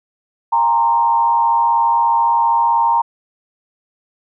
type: tone with frequency modulation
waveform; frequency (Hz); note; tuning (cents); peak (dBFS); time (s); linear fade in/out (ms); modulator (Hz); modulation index
sine; 928; A#5; -8; -11; 0.52-3.02; 10; 115; 0.66
effects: none